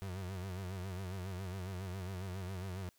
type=tone with vibrato; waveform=35% pulse; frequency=93.4 Hz; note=F#2; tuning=17 cents sharp; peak=-38 dBFS; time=0.02-2.89 s; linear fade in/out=0 ms; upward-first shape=sine; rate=7.3 Hz; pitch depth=90 cents each way; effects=white hiss -72 dBFS RMS until 2.98 s